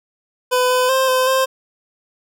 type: tone with pitch steps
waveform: 25% pulse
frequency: 502 / 505 / 526 / 514 / 526 Hz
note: B4 / B4 / C5 / C5 / C5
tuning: +28 / +39 / +9 / -31 / +9 cents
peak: -10 dBFS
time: 0.51-1.46 s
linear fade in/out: 20 ms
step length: 190 ms
effects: none

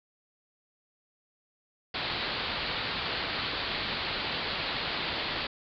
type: low-pass noise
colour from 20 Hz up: white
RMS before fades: -33 dBFS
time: 1.94-5.47 s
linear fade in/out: 5 ms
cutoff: 4600 Hz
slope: 96 dB/octave
effects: none

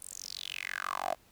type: tone with high-pass filter sweep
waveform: 10% pulse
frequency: 46.25 Hz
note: F#1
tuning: in tune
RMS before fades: -38 dBFS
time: 0-1.15 s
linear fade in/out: 20 ms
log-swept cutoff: 9900 to 630 Hz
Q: 5.9
effects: pink hiss -63 dBFS RMS until 1.31 s

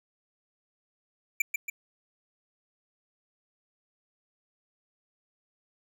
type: tone with echo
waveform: square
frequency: 2349 Hz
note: D7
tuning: in tune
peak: -22 dBFS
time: 1.4-1.42 s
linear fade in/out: 5 ms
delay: 140 ms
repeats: 2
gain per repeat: -5 dB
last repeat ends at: 1.7 s
effects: none

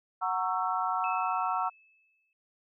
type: chord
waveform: sine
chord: F# dominant seventh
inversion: none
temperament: just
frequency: 740 / 925 / 1110 / 1332 Hz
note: F#5 / A#5 / C#6 / E6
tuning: 0 / -14 / +2 / +18 cents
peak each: -32 / -33 / -34 / -32 dBFS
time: 0.21-1.7 s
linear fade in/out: 20 ms
type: tone with exponential decay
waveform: sine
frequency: 2611 Hz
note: E7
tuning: 17 cents flat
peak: -35 dBFS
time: 1.04-2.33 s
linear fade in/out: 1 ms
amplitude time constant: 280 ms
effects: none

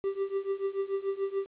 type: tone with tremolo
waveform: triangle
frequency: 392 Hz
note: G4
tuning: in tune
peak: -23 dBFS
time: 0.04-1.46 s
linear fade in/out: 0 ms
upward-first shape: triangle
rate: 6.9 Hz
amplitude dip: 95%
effects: resampled to 8000 Hz + 10-bit

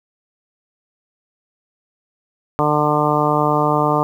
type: harmonic tone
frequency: 149.5 Hz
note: D3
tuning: 31 cents sharp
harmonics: 1 / 2 / 3 / 4 / 5 / 6 / 7 / 8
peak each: -22 / -22 / -22 / -22 / -22 / -22 / -22 / -22 dBFS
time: 2.59-4.03 s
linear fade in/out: 0 ms
effects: 8-bit

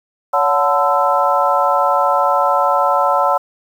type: tone cluster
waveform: sine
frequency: 565 / 729 / 882 / 1022 / 1323 Hz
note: C#5 / F#5 / A5 / C6 / E6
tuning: +33 / -26 / +4 / -41 / +6 cents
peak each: -18 dBFS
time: 0.33-3.38 s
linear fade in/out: 10 ms
effects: 7-bit

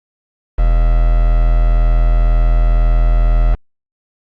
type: tone with quantisation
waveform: triangle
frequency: 41 Hz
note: E1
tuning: 9 cents flat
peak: -6 dBFS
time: 0.58-3.55 s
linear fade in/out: 10 ms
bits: 4
effects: low-pass 2000 Hz 12 dB/octave + Opus 48 kbps

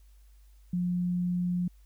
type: tone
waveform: sine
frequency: 177.7 Hz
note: F3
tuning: 30 cents sharp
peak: -26 dBFS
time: 0.73-1.68 s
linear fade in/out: 5 ms
effects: added 50 Hz sine -53 dBFS peak until 1.85 s + white hiss -70 dBFS RMS until 1.85 s

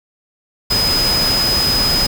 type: tone in noise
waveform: sine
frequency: 5020 Hz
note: D#8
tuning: 15 cents sharp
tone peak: -14 dBFS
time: 0.7-2.07 s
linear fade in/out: 10 ms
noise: pink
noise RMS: -20 dBFS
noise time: 0.7-2.07 s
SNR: +3 dB
effects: none

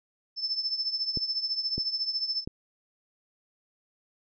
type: tone with tremolo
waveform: sine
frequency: 5274 Hz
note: E8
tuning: in tune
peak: -24 dBFS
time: 0.36-2.45 s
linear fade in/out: 50 ms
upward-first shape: triangle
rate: 14 Hz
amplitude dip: 80%
type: clicks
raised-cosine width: 3 ms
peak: -20 dBFS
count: 3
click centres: 1.173 / 1.78 / 2.475 s
effects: none

